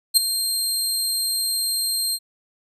20% pulse tone with ADSR envelope, 4187 Hz, C8, in tune, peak -3 dBFS, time 0.14-2.19 s, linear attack 30 ms, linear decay 11 ms, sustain -12 dB, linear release 51 ms, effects resampled to 32000 Hz

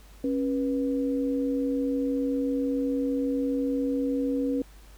sine tone pair together, 273.4 / 486.8 Hz, C#4 / B4, -24 / -25 cents, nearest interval minor seventh, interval 999 cents, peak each -25 / -30 dBFS, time 0.24-4.62 s, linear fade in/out 2 ms, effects added 50 Hz sine -48 dBFS peak until 4.97 s + pink hiss -56 dBFS RMS until 4.97 s

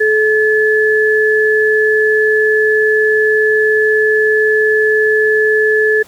sine tone pair together, 430.9 / 1723.6 Hz, A4 / A6, -36 / -36 cents, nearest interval 2 octaves, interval 2400 cents, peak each -11 / -12 dBFS, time 0-6.03 s, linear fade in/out 10 ms, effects pink hiss -42 dBFS RMS until 6.07 s + high-pass 80 Hz 12 dB/octave

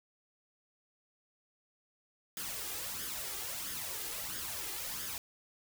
white noise with flanger, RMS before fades -40 dBFS, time 2.37-5.18 s, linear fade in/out 0 ms, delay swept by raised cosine 0.59 to 2.49 ms, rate 1.5 Hz, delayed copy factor +0.6, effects none

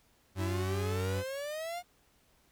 40% pulse tone with vibrato, 94.3 Hz, F#2, 33 cents sharp, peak -31 dBFS, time 0.35-1.24 s, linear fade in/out 50 ms, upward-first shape triangle, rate 5.6 Hz, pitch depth 9 cents each way
45% pulse exponential sweep, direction up, 319.3 to 721 Hz, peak -36 dBFS, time 0.37-1.83 s, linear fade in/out 50 ms
effects pink hiss -68 dBFS RMS until 2.51 s

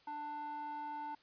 square tone with band-pass filter, 296 Hz, D4, 14 cents sharp, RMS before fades -43 dBFS, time 0.07-1.15 s, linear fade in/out 5 ms, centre 960 Hz, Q 5, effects white hiss -67 dBFS RMS until 1.22 s + resampled to 11025 Hz

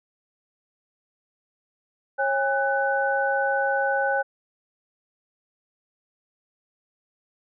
sine tone cluster, 547 / 812 / 1499 Hz, C#5 / G#5 / F#6, -23 / -39 / +22 cents, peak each -25 dBFS, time 2.18-4.23 s, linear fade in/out 20 ms, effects none

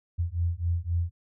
sine beating tone pair, 83.9 / 87.7 Hz, E2 / F2, +31 / +8 cents, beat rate 3.8 Hz, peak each -28 dBFS, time 0.18-1.11 s, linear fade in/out 20 ms, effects none

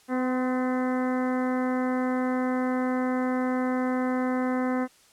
harmonic tone with a mistuned harmonic, 254.3 Hz, C4, 49 cents flat, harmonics 1 / 2 / 3 / 4 / 5 / 6 / 7 / 8, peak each -25 / -31 / -35 / -37 / -39 / -41 / -42 / -43 dBFS, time 0.08-4.88 s, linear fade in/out 50 ms, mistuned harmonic 4, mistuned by +26 cents, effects white hiss -58 dBFS RMS until 5.12 s + low-pass 10000 Hz 12 dB/octave

